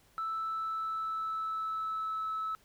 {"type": "tone with pitch glide", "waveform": "sine", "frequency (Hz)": [1318.5, 1301.9], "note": ["E6", "E6"], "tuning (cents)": [0, -22], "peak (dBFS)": -31, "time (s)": [0.18, 2.55], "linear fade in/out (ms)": 0, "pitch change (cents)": -22, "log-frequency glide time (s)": [0.32, 2.32], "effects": ["tanh soft clip ceiling -29 dBFS", "pink hiss -65 dBFS RMS until 2.64 s"]}